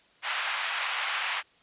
white band-pass noise, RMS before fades -31 dBFS, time 0.22-1.43 s, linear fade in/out 50 ms, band 830 to 3100 Hz, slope 24 dB/octave, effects white hiss -61 dBFS RMS until 1.62 s + resampled to 8000 Hz

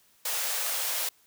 white high-pass noise, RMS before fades -30 dBFS, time 0.25-1.09 s, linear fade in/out 5 ms, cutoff 460 Hz, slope 96 dB/octave, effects white hiss -63 dBFS RMS until 1.26 s

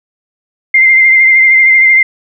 sine tone with vibrato, 2093 Hz, C7, in tune, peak -3 dBFS, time 0.74-2.03 s, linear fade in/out 5 ms, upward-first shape triangle, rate 13 Hz, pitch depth 33 cents each way, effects none

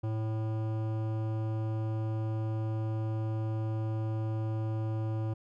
sine tone with hard clipping, 110 Hz, A2, in tune, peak -32 dBFS, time 0.03-5.34 s, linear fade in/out 10 ms, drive 15 dB, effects none

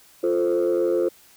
sine chord, F major, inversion none, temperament equal, 349.2 / 440 / 523.3 Hz, F4 / A4 / C5, 0 / 0 / 0 cents, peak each -20 / -23 / -22 dBFS, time 0.23-1.09 s, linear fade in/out 10 ms, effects tanh soft clip ceiling -14 dBFS + white hiss -53 dBFS RMS until 1.36 s

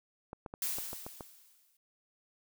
clicks, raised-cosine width 1 ms, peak -28 dBFS, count 7, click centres 0.331 / 0.462 / 0.539 / 0.785 / 0.931 / 1.065 / 1.208 s
blue noise with exponential decay, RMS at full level -33 dBFS, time 0.62-1.77 s, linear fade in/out 2 ms, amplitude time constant 250 ms
effects none

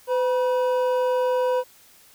triangle tone pair together, 506.5 / 967 Hz, B4 / B5, +44 / -37 cents, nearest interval major seventh, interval 1119 cents, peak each -18 / -25 dBFS, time 0.07-1.64 s, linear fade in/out 50 ms, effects white hiss -53 dBFS RMS until 2.14 s

